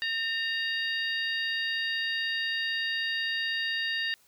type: harmonic tone with a mistuned harmonic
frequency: 936 Hz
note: A#5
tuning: 7 cents sharp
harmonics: 2 / 3 / 4 / 5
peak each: -30 / -34 / -36 / -38 dBFS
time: 0.02-4.14 s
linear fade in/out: 0 ms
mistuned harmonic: 2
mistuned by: -51 cents
effects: white hiss -63 dBFS RMS until 4.27 s